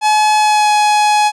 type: tone with pitch glide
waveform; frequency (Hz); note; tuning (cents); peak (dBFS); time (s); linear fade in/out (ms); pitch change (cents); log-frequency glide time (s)
45% pulse; 852 to 840.8; G#5 to G#5; +44 to +21; -9; 0.01-1.32; 50; -23; 0.38-0.71
effects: resampled to 22050 Hz